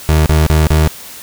30% pulse tone bursts, 77.78 Hz, D#2, in tune, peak -5 dBFS, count 4, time 0.09-0.875 s, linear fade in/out 0 ms, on 170 ms, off 35 ms, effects white hiss -32 dBFS RMS until 1.22 s

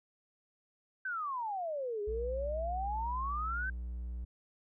sine exponential two-way sweep, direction down then up, 1568 to 405.2 to 1568 Hz, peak -34 dBFS, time 1.05-3.7 s, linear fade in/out 5 ms, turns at 2.02 s
triangle tone, 60 Hz, B1, 49 cents flat, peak -35 dBFS, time 2.07-4.25 s, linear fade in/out 10 ms
effects none

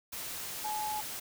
sine tone in noise, 851 Hz, G#5, 42 cents sharp, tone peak -33 dBFS, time 0.64-1.01 s, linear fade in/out 10 ms, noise white, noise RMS -40 dBFS, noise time 0.12-1.2 s, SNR +4 dB, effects none

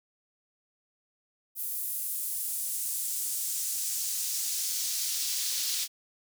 pink noise with high-pass filter sweep, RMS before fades -32 dBFS, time 1.55-5.88 s, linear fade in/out 50 ms, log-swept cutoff 12000 to 4300 Hz, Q 1.2, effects none

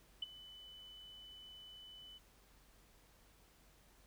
sine tone with ADSR envelope, 3000 Hz, F#7, 23 cents sharp, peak -35 dBFS, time 0.22-2.19 s, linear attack 6 ms, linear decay 20 ms, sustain -18 dB, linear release 23 ms, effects added 47 Hz sine -68 dBFS peak until 4.06 s + pink hiss -68 dBFS RMS until 4.06 s

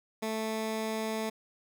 15% pulse tone, 220 Hz, A3, in tune, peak -25 dBFS, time 0.22-1.3 s, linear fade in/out 10 ms, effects none

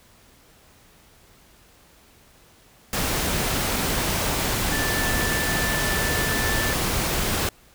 sine tone in noise, 1760 Hz, A6, in tune, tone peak -27 dBFS, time 4.72-6.73 s, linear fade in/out 2 ms, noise pink, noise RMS -24 dBFS, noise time 2.93-7.49 s, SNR -6 dB, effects pink hiss -54 dBFS RMS until 7.74 s

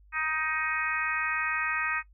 harmonic tone, 313.3 Hz, D#4, 12 cents sharp, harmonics 3 / 4 / 5 / 6 / 7 / 8, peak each -39 / -33 / -34 / -33 / -37 / -34 dBFS, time 0.12-2.03 s, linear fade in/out 50 ms, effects noise-tail reverb RT60 0.1 s tail -18 dB re dry + added 50 Hz sine -54 dBFS peak until 2.13 s

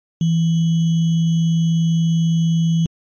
sine tone with sample-and-hold, 164.81 Hz, E3, in tune, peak -13 dBFS, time 0.21-2.86 s, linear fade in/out 2 ms, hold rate 3150 Hz, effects MP3 32 kbps

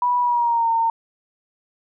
sine tone with pitch glide, 979 to 913.4 Hz, B5 to A#5, -15 to -36 cents, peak -16 dBFS, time 0.02-0.9 s, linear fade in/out 2 ms, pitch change -121 cents, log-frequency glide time 0.2-0.7 s, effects none

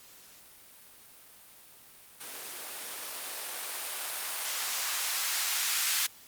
violet noise with band-pass filter sweep, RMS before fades -34 dBFS, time 2.2-6.07 s, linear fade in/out 10 ms, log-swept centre 300 to 1500 Hz, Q 0.89, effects white hiss -54 dBFS RMS until 6.27 s + Opus 48 kbps

